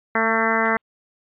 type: harmonic tone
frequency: 224.5 Hz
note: A3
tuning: 35 cents sharp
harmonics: 1 / 2 / 3 / 4 / 5 / 6 / 7 / 8 / 9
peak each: -26 / -26 / -26 / -26 / -26 / -26 / -26 / -26 / -26 dBFS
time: 0.15-0.77 s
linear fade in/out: 2 ms
type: noise with exponential decay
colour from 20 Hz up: white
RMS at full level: -38 dBFS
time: 0.65-0.82 s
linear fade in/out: 5 ms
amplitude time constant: 36 ms
effects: resampled to 8000 Hz